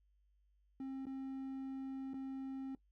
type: tone with dropouts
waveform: triangle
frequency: 267.1 Hz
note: C4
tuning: 36 cents sharp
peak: -39 dBFS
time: 0.8-2.75 s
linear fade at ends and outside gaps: 2 ms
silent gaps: 1.055-1.067 / 2.135-2.141 s
effects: noise-tail reverb RT60 0.1 s tail -19 dB re dry + added 50 Hz sine -70 dBFS peak until 2.91 s